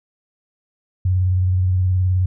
sine tone with vibrato, 92 Hz, F#2, 9 cents flat, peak -14 dBFS, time 1.05-2.26 s, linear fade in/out 5 ms, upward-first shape sine, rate 19 Hz, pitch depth 41 cents each way, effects none

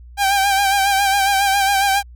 sawtooth tone with vibrato, 790 Hz, G5, 13 cents sharp, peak -10 dBFS, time 0.17-2.03 s, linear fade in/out 50 ms, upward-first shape sine, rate 7.3 Hz, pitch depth 45 cents each way, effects added 60 Hz sine -37 dBFS peak until 2.15 s

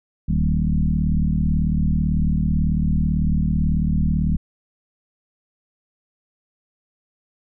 sine tone with frequency modulation, 112.9 Hz, A2, 45 cents sharp, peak -16 dBFS, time 0.28-4.37 s, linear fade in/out 10 ms, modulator 38.1 Hz, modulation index 2.7, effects none

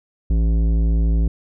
sine tone with tanh clipping, 55.4 Hz, A1, 13 cents sharp, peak -16 dBFS, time 0.3-1.28 s, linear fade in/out 5 ms, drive 13 dB, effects none

